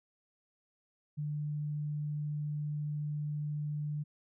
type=tone; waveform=sine; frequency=148.8 Hz; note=D3; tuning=23 cents sharp; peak=-33 dBFS; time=1.17-4.04 s; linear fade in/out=20 ms; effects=none